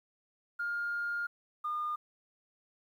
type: tone pair in turn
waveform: sine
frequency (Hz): 1412 / 1214.5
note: F6 / D#6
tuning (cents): +19 / -42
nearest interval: minor third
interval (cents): 261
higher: first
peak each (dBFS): -31 / -31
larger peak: neither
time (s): 0.59-1.27 / 1.64-1.96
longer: first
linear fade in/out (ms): 10
effects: tanh soft clip ceiling -27 dBFS + 11-bit

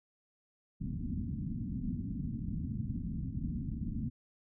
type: low-pass noise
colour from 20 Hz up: white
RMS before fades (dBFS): -37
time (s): 0.8-4.1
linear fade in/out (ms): 20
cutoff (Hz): 250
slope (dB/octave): 48
effects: none

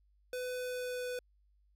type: tone with pitch glide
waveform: square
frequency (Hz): 501 to 497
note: B4 to B4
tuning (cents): +25 to +11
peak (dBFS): -37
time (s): 0.33-1.19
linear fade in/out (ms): 2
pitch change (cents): -14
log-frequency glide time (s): 0.53-1.08
effects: added 50 Hz sine -66 dBFS peak until 1.75 s

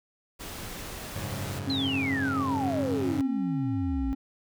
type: noise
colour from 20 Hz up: pink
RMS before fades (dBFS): -39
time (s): 0.39-1.6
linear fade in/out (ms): 20
type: chord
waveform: sawtooth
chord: F# suspended second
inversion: none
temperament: equal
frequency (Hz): 92.5 / 103.83 / 138.59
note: F#2 / G#2 / C#3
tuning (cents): 0 / 0 / 0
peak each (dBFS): -33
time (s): 1.16-3.21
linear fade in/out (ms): 0
type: tone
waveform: triangle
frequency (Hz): 270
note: C#4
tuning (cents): -45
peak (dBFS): -26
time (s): 1.67-4.15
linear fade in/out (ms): 10
type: exponential sweep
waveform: sine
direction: down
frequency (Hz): 4194 to 53.6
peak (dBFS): -29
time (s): 1.7-4.13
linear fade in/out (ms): 0
effects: none

